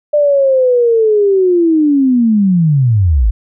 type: linear sweep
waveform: sine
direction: down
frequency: 598 to 46.25 Hz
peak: -7 dBFS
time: 0.13-3.31 s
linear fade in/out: 10 ms
effects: none